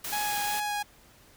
white noise, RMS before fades -35 dBFS, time 0.04-0.6 s, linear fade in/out 5 ms
sawtooth tone with vibrato, 830.6 Hz, G#5, in tune, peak -25 dBFS, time 0.12-0.83 s, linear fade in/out 10 ms, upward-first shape sine, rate 2.7 Hz, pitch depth 12 cents each way
effects pink hiss -57 dBFS RMS until 1.36 s

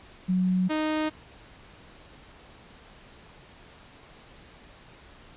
sine / sawtooth tone pair in turn, 184.1 / 309.6 Hz, F#3 / D#4, -8 / -9 cents, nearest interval major sixth, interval 899 cents, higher second, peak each -21 dBFS, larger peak neither, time 0.28-0.69 / 0.69-1.1 s, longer neither, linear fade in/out 20 ms, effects pink hiss -51 dBFS RMS until 5.36 s + resampled to 8000 Hz

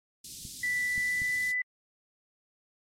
white band-stop noise, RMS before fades -41 dBFS, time 0.24-1.52 s, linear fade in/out 5 ms, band 270 to 3800 Hz, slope 24 dB/octave
clicks, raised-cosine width 5 ms, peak -32 dBFS, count 3, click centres 0.452 / 0.979 / 1.219 s
sine tone with pitch glide, 1975.5 to 1995 Hz, B6 to B6, 0 to +17 cents, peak -27 dBFS, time 0.63-1.62 s, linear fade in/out 5 ms, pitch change +17 cents, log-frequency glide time 0.8-1.45 s
effects low-pass 10000 Hz 12 dB/octave + AAC 48 kbps

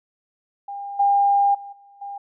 sine tone with level steps, 803 Hz, G5, 41 cents sharp, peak -29 / -14 / -34 / -47 / -30 dBFS, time 0.68-2.18 s, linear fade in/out 5 ms, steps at 0.99 / 1.54 / 1.72 / 2.01 s, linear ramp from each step 10 ms, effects none

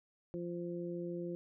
harmonic tone, 173.5 Hz, F3, 11 cents flat, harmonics 1 / 2 / 3, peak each -42 / -40 / -46 dBFS, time 0.34-1.35 s, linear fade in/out 0 ms, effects none

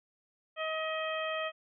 harmonic tone, 633 Hz, D#5, 30 cents sharp, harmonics 1 / 2 / 3 / 4 / 5, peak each -35 / -38 / -40 / -41 / -42 dBFS, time 0.56-1.52 s, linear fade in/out 50 ms, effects none

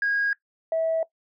sine tone pair in turn, 1638 / 650 Hz, G#6 / E5, -24 / -24 cents, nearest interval octave + major third, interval 1600 cents, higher first, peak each -20 dBFS, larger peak neither, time 0.02-0.33 / 0.72-1.03 s, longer neither, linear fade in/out 2 ms, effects noise-tail reverb RT60 0.1 s tail -19 dB re dry + tanh soft clip ceiling -17 dBFS

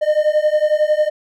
triangle beating tone pair, 603 / 614 Hz, D5 / D#5, +46 / -23 cents, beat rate 11 Hz, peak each -14 / -14 dBFS, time 0.01-1.1 s, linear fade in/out 20 ms, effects none

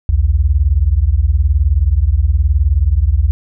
sine beating tone pair, 61.2 / 80.2 Hz, B1 / E2, -15 / -47 cents, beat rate 19 Hz, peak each -12 dBFS, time 0.09-3.31 s, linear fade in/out 0 ms, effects none

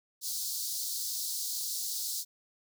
pink high-pass noise, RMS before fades -35 dBFS, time 0.21-2.25 s, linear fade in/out 50 ms, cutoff 4100 Hz, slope 48 dB/octave, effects none

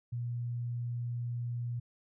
sine tone, 120 Hz, B2, 49 cents flat, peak -33 dBFS, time 0.12-1.8 s, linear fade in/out 10 ms, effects none

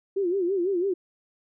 sine tone with vibrato, 370 Hz, F#4, in tune, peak -22 dBFS, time 0.16-0.94 s, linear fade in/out 10 ms, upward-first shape sine, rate 6 Hz, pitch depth 140 cents each way, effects none

